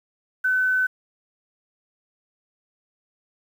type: tone with quantisation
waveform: sine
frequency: 1513 Hz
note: F#6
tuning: 38 cents sharp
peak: -18 dBFS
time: 0.44-0.87 s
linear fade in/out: 10 ms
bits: 8
effects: none